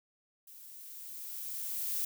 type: noise with level ramp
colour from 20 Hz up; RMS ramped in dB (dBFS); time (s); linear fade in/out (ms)
violet; -53 to -33; 0.47-2.05; 5
effects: none